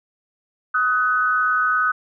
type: tone pair together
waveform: sine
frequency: 1260.8 / 1498 Hz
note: D#6 / F#6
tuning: +23 / +21 cents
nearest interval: minor third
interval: 298 cents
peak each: -19 dBFS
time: 0.74-1.92 s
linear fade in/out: 10 ms
effects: none